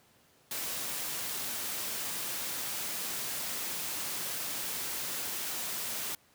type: noise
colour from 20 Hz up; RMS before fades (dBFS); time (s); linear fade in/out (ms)
white; -36; 0.51-6.15; 2
effects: pink hiss -64 dBFS RMS until 6.34 s + high-pass 100 Hz 12 dB/octave